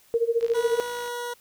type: tone with tremolo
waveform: sine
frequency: 464 Hz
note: A#4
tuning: 8 cents flat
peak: -17 dBFS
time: 0.14-0.8 s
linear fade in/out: 0 ms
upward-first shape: sine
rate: 14 Hz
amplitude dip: 90%
type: click train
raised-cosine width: 0.2 ms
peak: -25 dBFS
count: 38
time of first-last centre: 0.41-1.078 s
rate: 55.4 Hz
type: tone with pitch glide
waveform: 20% pulse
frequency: 485.7 to 482.3 Hz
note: B4 to B4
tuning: -29 to -41 cents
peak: -25 dBFS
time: 0.54-1.34 s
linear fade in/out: 10 ms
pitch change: -12 cents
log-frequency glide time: 0.78-1.03 s
effects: white hiss -58 dBFS RMS until 1.4 s